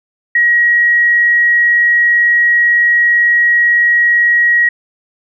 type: tone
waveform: sine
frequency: 1901 Hz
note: A#6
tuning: 33 cents sharp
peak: -7 dBFS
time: 0.35-4.69 s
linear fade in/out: 5 ms
effects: none